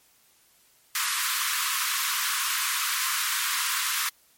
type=high-pass noise; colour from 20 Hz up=pink; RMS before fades=-27 dBFS; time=0.95-4.09 s; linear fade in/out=2 ms; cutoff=1000 Hz; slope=96 dB/octave; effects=white hiss -61 dBFS RMS until 4.37 s + MP3 64 kbps